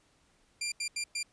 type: tone bursts at uneven times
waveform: 15% pulse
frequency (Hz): 2381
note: D7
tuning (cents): +23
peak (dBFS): -25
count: 4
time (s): 0.61-0.72 / 0.8-0.88 / 0.96-1.04 / 1.15-1.23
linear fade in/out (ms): 5
effects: pink hiss -68 dBFS RMS until 1.32 s + resampled to 22050 Hz